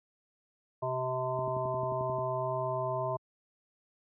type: harmonic tone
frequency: 128.7 Hz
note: C3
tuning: 28 cents flat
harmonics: 1 / 3 / 5 / 7 / 8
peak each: -37 / -39 / -33 / -39 / -37 dBFS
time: 0.82-3.17 s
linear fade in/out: 10 ms
type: click train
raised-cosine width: 3 ms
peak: -29 dBFS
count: 10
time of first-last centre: 1.39-2.186 s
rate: 11.3 Hz
effects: high-pass 80 Hz 12 dB/octave